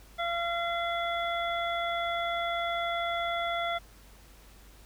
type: harmonic tone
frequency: 684 Hz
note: F5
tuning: 36 cents flat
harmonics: 1 / 2 / 3 / 5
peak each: -31 / -34 / -36 / -38 dBFS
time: 0.18-3.79 s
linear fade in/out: 20 ms
effects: added 50 Hz sine -53 dBFS peak until 4.85 s + pink hiss -57 dBFS RMS until 4.85 s